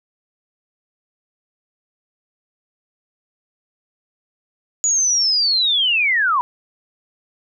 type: linear sweep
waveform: sine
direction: down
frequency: 6890 to 949 Hz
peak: -14 dBFS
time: 4.84-6.41 s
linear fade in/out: 0 ms
effects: none